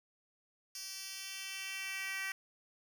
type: tone with high-pass filter sweep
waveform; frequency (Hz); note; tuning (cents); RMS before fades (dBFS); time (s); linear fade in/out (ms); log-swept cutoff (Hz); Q
10% pulse; 385.6; G4; -28; -42; 0.75-2.32; 2; 4800 to 1900; 2.1
effects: none